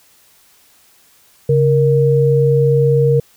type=tone pair together; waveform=sine; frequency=138.6 / 467.7 Hz; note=C#3 / A#4; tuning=0 / +6 cents; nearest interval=octave + major sixth; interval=2106 cents; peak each=-12 dBFS; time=1.49-3.2 s; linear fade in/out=5 ms; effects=white hiss -51 dBFS RMS until 3.36 s